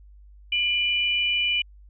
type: tone pair together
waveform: sine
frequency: 2400 / 2973 Hz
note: D7 / F#7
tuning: +37 / +8 cents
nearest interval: major third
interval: 371 cents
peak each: -24 / -23 dBFS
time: 0.52-1.62 s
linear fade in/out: 5 ms
effects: added 50 Hz sine -46 dBFS peak until 1.89 s